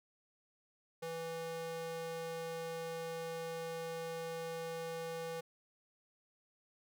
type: tone with high-pass filter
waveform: square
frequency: 164.81 Hz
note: E3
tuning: in tune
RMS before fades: -42 dBFS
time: 1.02-5.41 s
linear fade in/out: 10 ms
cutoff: 380 Hz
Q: 2.9
effects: none